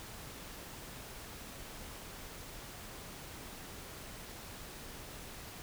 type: silence
effects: pink hiss -48 dBFS RMS until 5.62 s